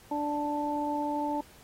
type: harmonic tone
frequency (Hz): 293.7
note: D4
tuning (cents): 0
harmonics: 1 / 2 / 3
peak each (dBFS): -32 / -36 / -31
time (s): 0.11-1.41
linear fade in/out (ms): 5
effects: pink hiss -56 dBFS RMS until 1.63 s + AAC 48 kbps